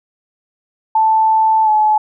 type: tone with pitch glide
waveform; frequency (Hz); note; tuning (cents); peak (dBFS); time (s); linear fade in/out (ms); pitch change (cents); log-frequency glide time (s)
sine; 880 to 856.4; A5 to A5; 0 to -47; -9; 0.95-1.98; 5; -47; 1.64-1.69
effects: none